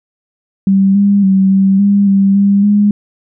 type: tone with pitch steps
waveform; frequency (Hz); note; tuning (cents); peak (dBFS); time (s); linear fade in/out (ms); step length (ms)
sine; 194.3 / 201.1 / 191.9 / 193.5 / 201.1 / 196.1 / 199.7 / 205.8; G3 / G3 / G3 / G3 / G3 / G3 / G3 / G#3; -15 / +44 / -37 / -22 / +44 / +1 / +32 / -16; -6; 0.67-2.91; 2; 280
effects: none